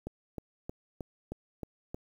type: click train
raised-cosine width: 2 ms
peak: -24 dBFS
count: 7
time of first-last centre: 0.07-1.945 s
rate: 3.2 Hz
effects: 9-bit